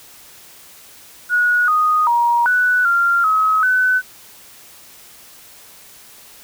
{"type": "tone with pitch steps", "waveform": "sine", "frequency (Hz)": [1457, 1241, 947, 1484, 1388, 1277, 1507], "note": ["F#6", "D#6", "A#5", "F#6", "F6", "D#6", "F#6"], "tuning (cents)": [-27, -5, 27, 5, -11, 45, 31], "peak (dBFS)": -12, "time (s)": [1.29, 4.02], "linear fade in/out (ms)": 50, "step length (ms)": 390, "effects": ["white hiss -43 dBFS RMS until 6.43 s"]}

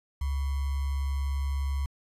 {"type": "tone with sample-and-hold", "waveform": "sine", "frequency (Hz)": 69.2, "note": "C#2", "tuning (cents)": -2, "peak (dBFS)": -26, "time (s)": [0.21, 1.86], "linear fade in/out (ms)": 5, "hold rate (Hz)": 1050, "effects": ["resampled to 32000 Hz"]}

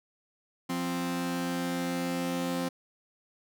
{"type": "tone pair together", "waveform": "sawtooth", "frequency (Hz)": [174.4, 261.5], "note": ["F3", "C4"], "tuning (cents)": [-2, -1], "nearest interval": "perfect fifth", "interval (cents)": 701, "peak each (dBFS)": [-30, -27], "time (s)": [0.69, 2.69], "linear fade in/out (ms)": 10, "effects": []}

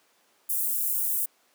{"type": "high-pass noise", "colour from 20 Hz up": "white", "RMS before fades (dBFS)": -27, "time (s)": [0.49, 1.26], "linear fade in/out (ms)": 10, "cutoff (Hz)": 9700, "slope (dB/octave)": 24, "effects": ["pink hiss -64 dBFS RMS until 1.54 s", "high-pass 400 Hz 12 dB/octave"]}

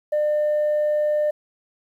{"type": "tone", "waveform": "sine", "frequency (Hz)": 600, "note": "D5", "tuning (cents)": 37, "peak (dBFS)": -16, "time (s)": [0.12, 1.31], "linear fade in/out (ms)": 10, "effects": ["tanh soft clip ceiling -16 dBFS", "9-bit"]}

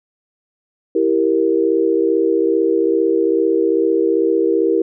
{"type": "chord", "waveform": "sine", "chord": "E diminished", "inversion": "none", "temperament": "equal with one note detuned", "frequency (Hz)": [329.6, 392, 467.5], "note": ["E4", "G4", "Bb4"], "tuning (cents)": [0, 0, 5], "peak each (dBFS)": -17, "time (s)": [0.95, 4.82], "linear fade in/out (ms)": 5, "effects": []}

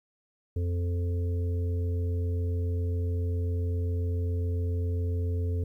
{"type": "harmonic tone", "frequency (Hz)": 87.31, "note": "F2", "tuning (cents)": 0, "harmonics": [1, 3, 5, 6], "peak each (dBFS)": [-26, -41, -39, -50], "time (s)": [0.56, 5.64], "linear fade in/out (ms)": 5, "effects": ["11-bit"]}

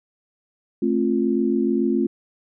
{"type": "chord", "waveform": "sine", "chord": "F major", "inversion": "first", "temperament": "equal with one note detuned", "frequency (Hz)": [220, 267, 349.2], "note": ["A3", "C4", "F4"], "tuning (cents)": [0, 35, 0], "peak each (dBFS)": -22, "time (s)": [0.82, 2.07], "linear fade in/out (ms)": 5, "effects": []}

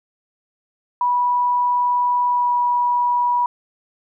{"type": "tone with pitch glide", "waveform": "sine", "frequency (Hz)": [979, 972.2], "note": ["B5", "B5"], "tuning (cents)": [-15, -28], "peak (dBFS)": -15, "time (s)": [1.01, 3.46], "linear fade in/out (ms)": 2, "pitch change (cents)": -13, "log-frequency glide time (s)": [2.27, 2.53], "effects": []}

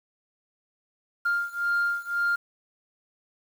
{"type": "beating tone pair", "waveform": "sine", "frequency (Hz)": [1400, 1401.9], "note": ["F6", "F6"], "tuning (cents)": [4, 6], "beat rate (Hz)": 1.9, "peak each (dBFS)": [-25, -26], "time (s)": [1.25, 2.36], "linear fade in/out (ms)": 10, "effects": ["tanh soft clip ceiling -19 dBFS", "8-bit"]}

